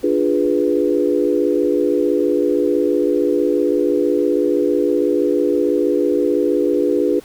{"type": "chord", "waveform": "sine", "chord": "D diminished seventh", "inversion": "none", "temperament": "equal", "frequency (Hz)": [293.7, 349.2, 415.3, 493.9], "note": ["D4", "F4", "Ab4", "Cb5"], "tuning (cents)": [0, 0, 0, 0], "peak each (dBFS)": [-19, -19, -19, -20], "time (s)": [0.03, 7.2], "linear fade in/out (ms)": 10, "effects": ["pink hiss -45 dBFS RMS until 7.24 s"]}